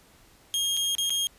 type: tone with dropouts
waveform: sawtooth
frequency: 3242 Hz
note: G#7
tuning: 42 cents flat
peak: -21 dBFS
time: 0.54-1.27 s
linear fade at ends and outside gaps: 0 ms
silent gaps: 0.768-0.772 / 0.951-0.983 / 1.096-1.104 s
effects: pink hiss -57 dBFS RMS until 1.38 s + resampled to 32000 Hz